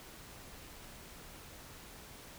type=silence; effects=pink hiss -52 dBFS RMS until 2.38 s